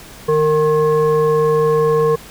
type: tone with frequency modulation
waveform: sine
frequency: 460 Hz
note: A#4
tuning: 23 cents flat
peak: -11 dBFS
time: 0.28-2.16 s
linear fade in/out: 10 ms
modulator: 615 Hz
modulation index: 0.68
effects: pink hiss -38 dBFS RMS until 2.3 s

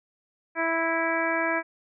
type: harmonic tone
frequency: 329 Hz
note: E4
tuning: 3 cents flat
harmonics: 1 / 2 / 3 / 4 / 5 / 6 / 7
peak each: -31 / -29 / -31 / -34 / -29 / -34 / -32 dBFS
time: 0.55-1.63 s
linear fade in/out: 50 ms
effects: none

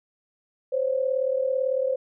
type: tone pair together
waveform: sine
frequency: 518 / 556 Hz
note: C5 / C#5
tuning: -17 / +5 cents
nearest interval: minor second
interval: 122 cents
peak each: -23 / -27 dBFS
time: 0.72-1.96 s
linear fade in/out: 10 ms
effects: none

